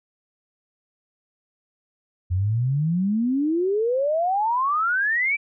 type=exponential sweep; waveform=sine; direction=up; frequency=86.7 to 2359 Hz; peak=-19 dBFS; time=2.3-5.37 s; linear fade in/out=20 ms; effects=none